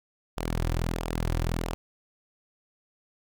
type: tone with flanger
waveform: sawtooth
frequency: 41.43 Hz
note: E1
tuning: 9 cents sharp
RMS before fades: -29 dBFS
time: 0.37-1.74 s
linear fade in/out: 0 ms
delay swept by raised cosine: 0.47 to 4.77 ms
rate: 1.5 Hz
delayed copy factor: -0.55
effects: none